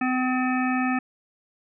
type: harmonic tone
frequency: 255.1 Hz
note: C4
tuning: 44 cents flat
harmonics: 1 / 3 / 5 / 7 / 9 / 10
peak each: -23 / -29 / -31 / -31 / -38 / -34 dBFS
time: 0.01-0.99 s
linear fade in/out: 5 ms
effects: none